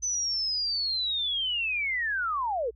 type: linear sweep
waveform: sine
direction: down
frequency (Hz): 6100 to 413.7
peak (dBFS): -26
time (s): 0.02-2.71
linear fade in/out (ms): 20
effects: added 60 Hz sine -52 dBFS peak until 2.75 s